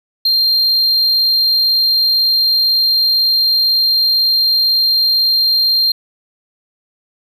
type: tone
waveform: triangle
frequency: 4186 Hz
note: C8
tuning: in tune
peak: -9 dBFS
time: 0.25-5.92 s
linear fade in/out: 5 ms
effects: none